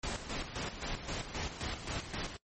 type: noise with tremolo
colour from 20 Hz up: pink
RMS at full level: -37 dBFS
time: 0.03-2.37 s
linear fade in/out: 5 ms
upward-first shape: square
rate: 3.8 Hz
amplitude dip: 60%
effects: noise-tail reverb RT60 0.1 s tail -22 dB re dry + MP3 32 kbps